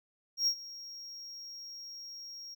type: tone with ADSR envelope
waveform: triangle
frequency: 5588 Hz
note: F8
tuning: in tune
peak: -23 dBFS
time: 0.37-2.55 s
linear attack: 100 ms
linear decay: 75 ms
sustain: -19 dB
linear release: 16 ms
effects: none